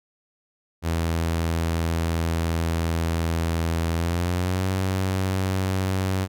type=tone with pitch glide; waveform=sawtooth; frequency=82.8 to 94.56 Hz; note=E2 to F#2; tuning=+8 to +38 cents; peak=-18 dBFS; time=0.82-6.28 s; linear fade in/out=50 ms; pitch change=+230 cents; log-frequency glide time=3.93-4.68 s; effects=none